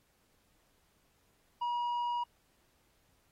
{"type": "tone with tanh clipping", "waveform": "sine", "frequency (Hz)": 960, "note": "B5", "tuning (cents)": -49, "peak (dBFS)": -32, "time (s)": [1.61, 2.24], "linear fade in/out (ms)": 10, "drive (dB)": 5, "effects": ["pink hiss -72 dBFS RMS until 3.31 s", "AAC 48 kbps"]}